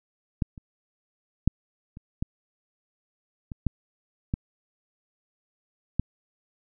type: clicks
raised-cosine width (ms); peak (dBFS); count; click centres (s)
5; -11 / -29 / -6 / -29 / -15 / -23 / -11 / -13 / -10; 9; 0.422 / 0.578 / 1.476 / 1.971 / 2.225 / 3.518 / 3.667 / 4.339 / 5.996
effects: none